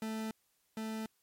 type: tone pair in turn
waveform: 40% pulse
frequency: 220 / 220 Hz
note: A3 / A3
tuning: 0 / 0 cents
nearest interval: unison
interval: 0 cents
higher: neither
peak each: -35 / -36 dBFS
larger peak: first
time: 0.02-0.31 / 0.77-1.06 s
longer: neither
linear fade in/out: 2 ms
effects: white hiss -75 dBFS RMS until 1.22 s + MP3 64 kbps